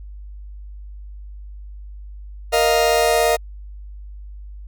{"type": "chord", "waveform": "40% pulse", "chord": "Bb suspended fourth", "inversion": "none", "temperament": "just", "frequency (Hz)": [466.2, 621.6, 699.2], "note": ["Bb4", "Eb5", "F5"], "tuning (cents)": [0, -2, 2], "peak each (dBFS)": -18, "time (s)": [2.52, 3.37], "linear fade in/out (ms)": 20, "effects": ["added 50 Hz sine -33 dBFS peak until 4.67 s"]}